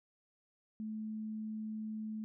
sine tone, 216.9 Hz, A3, 25 cents flat, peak -38 dBFS, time 0.8-2.24 s, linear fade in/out 0 ms, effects none

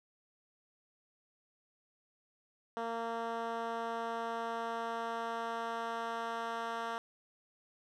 10% pulse tone with band-pass filter sweep, 230 Hz, A#3, 23 cents flat, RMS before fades -38 dBFS, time 2.77-6.98 s, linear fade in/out 0 ms, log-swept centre 670 to 1200 Hz, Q 0.73, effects none

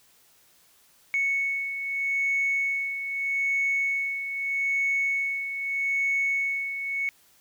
sine beating tone pair, 2213 / 2213.8 Hz, C#7 / C#7, -3 / -3 cents, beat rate 0.8 Hz, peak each -24 / -31 dBFS, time 1.14-7.09 s, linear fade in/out 0 ms, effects tanh soft clip ceiling -18 dBFS + white hiss -60 dBFS RMS until 7.4 s

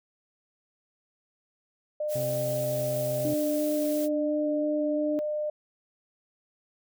sine tone, 603 Hz, D5, 46 cents sharp, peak -27 dBFS, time 2-5.5 s, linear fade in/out 5 ms
blue noise, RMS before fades -39 dBFS, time 2.08-4.09 s, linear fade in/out 50 ms
harmonic tone, 130 Hz, C3, 11 cents flat, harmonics 1 / 2 / 3 / 4 / 5 / 6, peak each -33 / -41 / -45 / -46 / -50 / -48 dBFS, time 2.15-3.34 s, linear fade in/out 5 ms
sine tone with vibrato, 298.2 Hz, D4, 27 cents sharp, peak -27 dBFS, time 3.25-5.19 s, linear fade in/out 0 ms, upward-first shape square, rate 2.9 Hz, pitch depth 10 cents each way
effects none

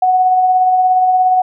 sine tone with tremolo, 740 Hz, F#5, in tune, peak -7 dBFS, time 0.02-1.42 s, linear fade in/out 5 ms, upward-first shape sine, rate 17 Hz, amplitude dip 30%, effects none

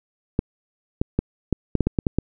clicks, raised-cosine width 3 ms, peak -6 dBFS, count 10, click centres 0.391 / 1.015 / 1.19 / 1.527 / 1.753 / 1.807 / 1.87 / 1.988 / 2.068 / 2.186 s, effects none

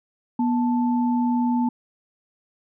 sine tone pair together, 242.7 / 879.5 Hz, B3 / A5, -30 / -1 cents, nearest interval octave + minor seventh, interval 2229 cents, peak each -19 / -27 dBFS, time 0.39-1.69 s, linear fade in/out 5 ms, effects none

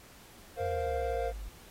triangle chord, Bb suspended second, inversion none, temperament equal, 466.2 / 523.3 / 698.5 Hz, Bb4 / C5 / F5, 0 / 0 / 0 cents, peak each -33 dBFS, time 0.56-1.33 s, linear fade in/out 50 ms
sine exponential sweep, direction down, 91 to 46.93 Hz, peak -37 dBFS, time 0.6-1.49 s, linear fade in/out 10 ms
effects pink hiss -55 dBFS RMS until 1.7 s + AAC 48 kbps

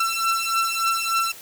sawtooth beating tone pair, 1342 / 1345.4 Hz, E6 / E6, +31 / +35 cents, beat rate 3.4 Hz, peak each -20 dBFS, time 0-1.32 s, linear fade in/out 5 ms, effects white hiss -42 dBFS RMS until 1.41 s

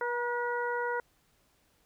harmonic tone with a mistuned harmonic, 483.2 Hz, B4, 38 cents flat, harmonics 1 / 2 / 3 / 4, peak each -33 / -34 / -35 / -42 dBFS, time 0.01-1 s, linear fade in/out 2 ms, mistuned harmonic 2, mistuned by -17 cents, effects pink hiss -69 dBFS RMS until 1.85 s

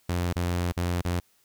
sawtooth tone with dropouts, 87.9 Hz, F2, 12 cents sharp, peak -21 dBFS, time 0.09-1.2 s, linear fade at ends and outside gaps 5 ms, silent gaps 0.329-0.358 / 0.722-0.768 / 1.016-1.049 s, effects white hiss -65 dBFS RMS until 1.44 s

